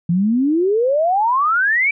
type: exponential sweep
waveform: sine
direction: up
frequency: 164.81 to 2349 Hz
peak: -13 dBFS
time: 0.09-1.91 s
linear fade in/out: 5 ms
effects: none